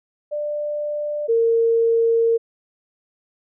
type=tone pair in turn; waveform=sine; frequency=593 / 458.9 Hz; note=D5 / A#4; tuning=+17 / -27 cents; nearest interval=major third; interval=444 cents; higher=first; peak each=-22 / -14 dBFS; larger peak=second; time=0.31-1.28 / 1.28-2.38 s; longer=second; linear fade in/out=20 ms; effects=none